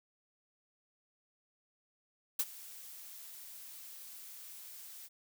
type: noise with ADSR envelope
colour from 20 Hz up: blue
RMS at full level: -30 dBFS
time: 2.39-5.09 s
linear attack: 6 ms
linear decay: 46 ms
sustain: -20 dB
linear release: 32 ms
effects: none